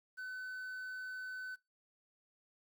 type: tone with quantisation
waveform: triangle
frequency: 1511 Hz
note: F#6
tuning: 36 cents sharp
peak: -40 dBFS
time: 0.17-1.56 s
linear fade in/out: 20 ms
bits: 11
effects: noise-tail reverb RT60 0.2 s tail -19 dB re dry